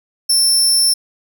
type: tone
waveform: 25% pulse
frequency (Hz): 5370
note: E8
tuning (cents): +31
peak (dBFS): -6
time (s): 0.29-0.94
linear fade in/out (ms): 10
effects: none